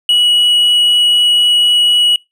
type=tone; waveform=triangle; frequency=2924 Hz; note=F#7; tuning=21 cents flat; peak=-6 dBFS; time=0.09-2.16 s; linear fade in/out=2 ms; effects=noise-tail reverb RT60 0.2 s tail -24 dB re dry